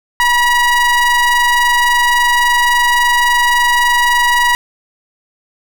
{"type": "ring-modulated tone", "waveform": "square", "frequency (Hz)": 479.4, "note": "A#4", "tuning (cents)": 48, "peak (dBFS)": -7, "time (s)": [0.2, 4.55], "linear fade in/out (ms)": 0, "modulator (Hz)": 1450, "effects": []}